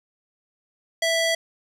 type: tone with band-pass filter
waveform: square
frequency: 659.3 Hz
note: E5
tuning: in tune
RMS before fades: -22 dBFS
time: 1.02-1.35 s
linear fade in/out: 5 ms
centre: 3600 Hz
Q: 0.56
effects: none